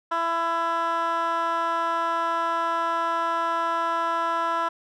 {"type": "tone with band-pass filter", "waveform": "15% pulse", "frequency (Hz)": 334.1, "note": "E4", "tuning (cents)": 23, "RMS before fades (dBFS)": -25, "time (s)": [0.11, 4.69], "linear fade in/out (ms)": 10, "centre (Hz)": 1200, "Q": 2.2, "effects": []}